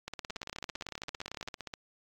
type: two click trains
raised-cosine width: 0.2 ms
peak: -21 / -22 dBFS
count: 26 / 23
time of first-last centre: 0.08-1.484 / 0.3-1.738 s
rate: 17.8 / 15.3 Hz
effects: AAC 48 kbps